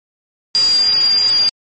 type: tone in noise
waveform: sine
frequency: 4801 Hz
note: D8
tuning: 37 cents sharp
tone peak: -10 dBFS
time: 0.55-1.49 s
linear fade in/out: 0 ms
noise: white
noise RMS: -24 dBFS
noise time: 0.55-1.49 s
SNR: +11 dB
effects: MP3 32 kbps